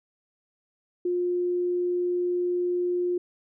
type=tone; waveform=sine; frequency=355.2 Hz; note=F4; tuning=29 cents sharp; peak=-23 dBFS; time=1.05-3.18 s; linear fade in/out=5 ms; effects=none